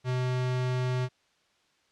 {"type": "tone", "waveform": "square", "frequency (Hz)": 126.7, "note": "B2", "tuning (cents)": 45, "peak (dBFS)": -27, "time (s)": [0.04, 1.09], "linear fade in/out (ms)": 50, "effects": ["white hiss -68 dBFS RMS until 1.91 s", "low-pass 5000 Hz 12 dB/octave"]}